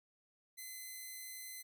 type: tone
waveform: 5% pulse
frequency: 2039 Hz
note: C7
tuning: 45 cents flat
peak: -36 dBFS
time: 0.57-1.63 s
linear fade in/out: 20 ms
effects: none